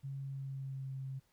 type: tone with pitch glide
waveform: sine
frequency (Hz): 136.9 to 133.62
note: C#3 to C3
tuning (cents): -21 to +37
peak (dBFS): -39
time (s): 0.03-1.2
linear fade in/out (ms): 20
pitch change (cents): -42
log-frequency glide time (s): 0.19-0.95
effects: pink hiss -74 dBFS RMS until 1.32 s